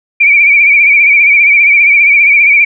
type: tone with vibrato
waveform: sine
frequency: 2317 Hz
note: D7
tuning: 24 cents flat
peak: -3 dBFS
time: 0.2-2.65 s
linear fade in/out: 10 ms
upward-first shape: sine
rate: 15 Hz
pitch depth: 65 cents each way
effects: none